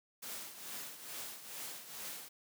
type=noise with tremolo; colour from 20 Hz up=white; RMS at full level=-43 dBFS; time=0.22-2.29 s; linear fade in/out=10 ms; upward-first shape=triangle; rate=2.3 Hz; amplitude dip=70%; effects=high-pass 150 Hz 12 dB/octave